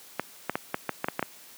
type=clicks; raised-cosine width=0.5 ms; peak=-11 dBFS; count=9; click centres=0.196 / 0.496 / 0.555 / 0.744 / 0.893 / 1.044 / 1.085 / 1.194 / 1.227 s; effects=white hiss -50 dBFS RMS until 1.57 s + high-pass 150 Hz 12 dB/octave